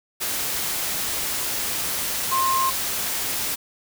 sine tone in noise, 1060 Hz, C6, 22 cents sharp, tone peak -19 dBFS, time 2.31-2.71 s, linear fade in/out 20 ms, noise white, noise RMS -26 dBFS, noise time 0.2-3.56 s, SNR +4 dB, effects none

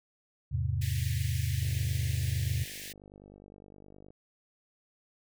sine chord, E augmented, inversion none, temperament equal, 82.41 / 103.83 / 130.81 Hz, E2 / G#2 / B#2, 0 / 0 / 0 cents, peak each -32 dBFS, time 0.51-2.65 s, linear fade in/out 20 ms
pink high-pass noise, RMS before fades -43 dBFS, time 0.81-2.93 s, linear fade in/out 10 ms, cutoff 1700 Hz, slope 96 dB/octave
click train, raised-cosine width 2 ms, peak -39 dBFS, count 124, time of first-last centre 1.63-4.105 s, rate 49.7 Hz
effects none

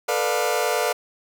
sawtooth chord, B half-diminished seventh, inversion third, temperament just, 444.5 / 493.9 / 592.7 / 711.2 Hz, A4 / B4 / D5 / F5, +18 / 0 / +16 / +31 cents, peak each -22 dBFS, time 0.08-0.93 s, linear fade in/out 10 ms, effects none

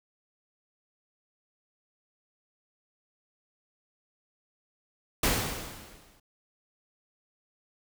pink noise with exponential decay, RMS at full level -23 dBFS, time 5.23-6.2 s, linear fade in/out 5 ms, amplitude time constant 210 ms, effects none

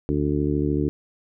harmonic tone, 73.42 Hz, D2, in tune, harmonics 1 / 2 / 3 / 4 / 5 / 6, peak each -28 / -26 / -32 / -24 / -27 / -31 dBFS, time 0.09-0.89 s, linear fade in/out 0 ms, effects none

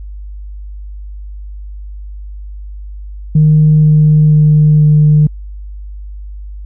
sine tone with pitch steps, 153.7 / 152.73 / 151.76 / 150.8 Hz, D#3 / D#3 / D#3 / D3, -21 / -32 / -43 / +46 cents, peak -3 dBFS, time 3.35-5.27 s, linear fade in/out 5 ms, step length 480 ms, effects tanh soft clip ceiling 0 dBFS + added 50 Hz sine -24 dBFS peak until 6.65 s

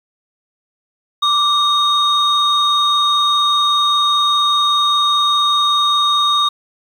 sine tone pair together, 1173 / 3724 Hz, D6 / A#7, -2 / -2 cents, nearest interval octave + minor sixth, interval 2000 cents, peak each -13 dBFS, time 1.22-6.49 s, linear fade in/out 10 ms, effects tanh soft clip ceiling -7 dBFS + 7-bit

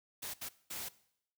white noise bursts at uneven times, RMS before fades -42 dBFS, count 3, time 0.22-0.34 / 0.41-0.49 / 0.7-0.89 s, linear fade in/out 10 ms, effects noise-tail reverb RT60 0.7 s tail -19 dB re dry

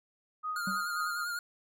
sine tone with tremolo, 1248 Hz, D#6, 5 cents sharp, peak -31 dBFS, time 0.43-1.25 s, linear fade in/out 20 ms, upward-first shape triangle, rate 3.8 Hz, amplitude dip 80%
square tone with vibrato, 1414 Hz, F6, 21 cents sharp, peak -34 dBFS, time 0.56-1.39 s, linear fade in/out 2 ms, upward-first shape sine, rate 10 Hz, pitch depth 34 cents each way
triangle tone with exponential decay, 192.7 Hz, G3, 29 cents flat, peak -29 dBFS, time 0.67-0.86 s, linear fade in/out 5 ms, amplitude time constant 41 ms
effects none

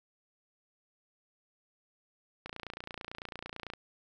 click train, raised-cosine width 0.3 ms, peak -24 dBFS, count 38, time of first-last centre 2.46-3.736 s, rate 29 Hz, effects none

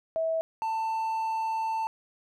sine / triangle tone pair in turn, 649 / 890.4 Hz, E5 / A5, -27 / +20 cents, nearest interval perfect fourth, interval 547 cents, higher second, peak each -25 dBFS, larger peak neither, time 0.16-0.41 / 0.62-1.87 s, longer second, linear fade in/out 0 ms, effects none

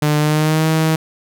sawtooth tone with pitch glide, 150.1 to 159.03 Hz, D3 to D#3, +38 to +38 cents, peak -9 dBFS, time 0.02-0.96 s, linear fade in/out 5 ms, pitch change +100 cents, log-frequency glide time 0.19-0.67 s, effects none

